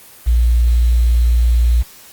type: tone with quantisation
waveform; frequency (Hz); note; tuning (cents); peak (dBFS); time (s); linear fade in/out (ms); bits
sine; 59; A#1; +22; -9; 0.26-1.83; 20; 6
effects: white hiss -41 dBFS RMS until 2.12 s + Opus 24 kbps